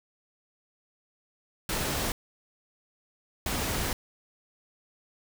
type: noise bursts at uneven times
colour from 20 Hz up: pink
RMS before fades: -30 dBFS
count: 2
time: 1.69-2.12 / 3.46-3.93 s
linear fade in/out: 2 ms
effects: none